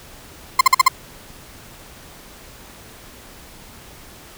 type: tone bursts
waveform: 35% pulse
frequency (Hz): 1046.5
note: C6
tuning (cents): 0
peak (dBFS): -5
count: 5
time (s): 0.59-0.882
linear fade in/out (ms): 5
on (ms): 20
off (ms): 48
effects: pink hiss -42 dBFS RMS until 4.37 s